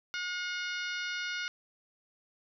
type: harmonic tone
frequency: 720 Hz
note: F#5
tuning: 47 cents flat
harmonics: 2 / 3 / 4 / 5 / 6 / 7 / 8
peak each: -36 / -40 / -42 / -44 / -46 / -47 / -48 dBFS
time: 0.14-1.48 s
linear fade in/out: 0 ms
effects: none